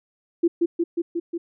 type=tone with echo; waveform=sine; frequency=340 Hz; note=F4; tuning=46 cents flat; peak=-14 dBFS; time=0.43-0.48 s; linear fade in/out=10 ms; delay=180 ms; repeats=5; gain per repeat=-2 dB; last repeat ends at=1.38 s; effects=none